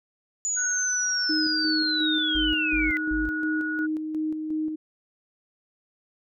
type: linear sweep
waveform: sine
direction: down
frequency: 6970 to 1995 Hz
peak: -24 dBFS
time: 0.45-2.97 s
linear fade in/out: 0 ms
type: tone with pitch glide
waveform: sine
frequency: 1482 to 1458.2 Hz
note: F#6 to F#6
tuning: +2 to -26 cents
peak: -28 dBFS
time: 0.56-3.87 s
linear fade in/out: 20 ms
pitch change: -28 cents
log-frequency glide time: 1.61-3.1 s
type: tone with tremolo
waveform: sine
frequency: 311.1 Hz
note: D#4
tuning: in tune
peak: -24 dBFS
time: 1.29-4.76 s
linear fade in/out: 10 ms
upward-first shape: square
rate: 2.8 Hz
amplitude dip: 40%
type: tone bursts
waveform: sine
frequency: 51.1 Hz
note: G#1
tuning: 27 cents flat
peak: -30 dBFS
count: 3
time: 2.35-3.29 s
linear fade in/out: 0 ms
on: 180 ms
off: 200 ms
effects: none